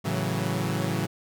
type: chord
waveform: sawtooth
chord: F# minor seventh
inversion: first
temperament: equal with one note detuned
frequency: 110 / 138.59 / 164.81 / 185.85 Hz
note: A2 / C#3 / E3 / F#3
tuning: 0 / 0 / 0 / +8 cents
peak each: -27 dBFS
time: 0.04-1.07 s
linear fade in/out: 20 ms
effects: none